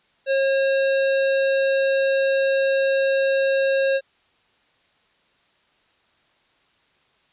square tone, 541 Hz, C#5, 42 cents flat, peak -18 dBFS, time 0.26-4.01 s, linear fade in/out 50 ms, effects white hiss -62 dBFS RMS until 7.32 s + resampled to 8000 Hz

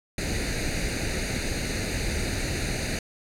pink noise with comb filter, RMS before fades -28 dBFS, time 0.18-2.99 s, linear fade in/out 2 ms, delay 0.46 ms, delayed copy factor +0.8, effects low-pass 9000 Hz 12 dB/octave

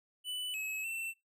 square tone with pitch steps, 2985 / 2572 / 2686 Hz, F#7 / E7 / E7, +15 / -43 / +32 cents, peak -37 dBFS, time 0.24-1.14 s, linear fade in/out 50 ms, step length 300 ms, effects noise-tail reverb RT60 0.2 s tail -23 dB re dry

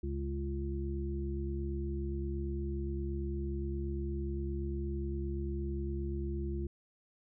harmonic tone with a mistuned harmonic, 69.3 Hz, C#2, in tune, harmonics 1 / 2 / 3 / 5, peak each -35 / -44 / -43 / -40 dBFS, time 0.03-6.67 s, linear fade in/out 5 ms, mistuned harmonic 1, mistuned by +33 cents, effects none

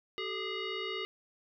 sine tone with frequency modulation, 1258 Hz, D#6, 19 cents sharp, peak -34 dBFS, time 0.18-1.05 s, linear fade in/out 0 ms, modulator 820 Hz, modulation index 2.8, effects none

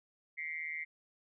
sine tone with amplitude modulation, 2093 Hz, C7, in tune, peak -33 dBFS, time 0.37-0.85 s, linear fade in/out 20 ms, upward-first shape sine, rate 157 Hz, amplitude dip 95%, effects none

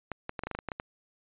clicks, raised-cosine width 0.5 ms, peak -19 dBFS, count 11, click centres 0.117 / 0.294 / 0.392 / 0.436 / 0.47 / 0.513 / 0.55 / 0.589 / 0.687 / 0.718 / 0.799 s, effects resampled to 8000 Hz

